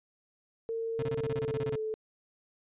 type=tone with pitch glide; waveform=sine; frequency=454.4 to 435.9 Hz; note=A#4 to A4; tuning=-44 to -16 cents; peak=-31 dBFS; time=0.69-1.94 s; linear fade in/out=0 ms; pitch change=-72 cents; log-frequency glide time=0.95-1.81 s
type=tone bursts; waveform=35% pulse; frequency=133.1 Hz; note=C3; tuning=30 cents sharp; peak=-31 dBFS; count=13; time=0.99-1.756 s; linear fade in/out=2 ms; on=34 ms; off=27 ms
effects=resampled to 8000 Hz